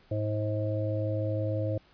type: harmonic tone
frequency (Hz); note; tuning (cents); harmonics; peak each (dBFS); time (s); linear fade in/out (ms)
106.3; G#2; +41; 1 / 3 / 5 / 6; -29 / -36 / -33 / -38; 0.11-1.78; 5
effects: pink hiss -61 dBFS RMS until 1.93 s + resampled to 11025 Hz